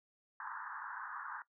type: band-pass noise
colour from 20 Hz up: white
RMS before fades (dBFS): -45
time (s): 0.4-1.42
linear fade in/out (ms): 2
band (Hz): 850 to 1700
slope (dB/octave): 96
effects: noise-tail reverb RT60 0.1 s tail -17 dB re dry